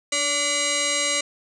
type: tone with frequency modulation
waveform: sine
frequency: 2303 Hz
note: D7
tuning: 34 cents flat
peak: -20 dBFS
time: 0.12-1.21 s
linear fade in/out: 5 ms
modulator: 866 Hz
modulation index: 6.8
effects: none